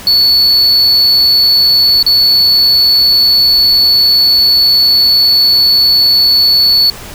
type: tone with dropouts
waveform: triangle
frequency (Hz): 4435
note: C#8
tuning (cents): 0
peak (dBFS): -4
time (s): 0.07-6.9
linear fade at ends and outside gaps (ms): 1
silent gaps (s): 2.027-2.064
effects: pink hiss -29 dBFS RMS until 7.14 s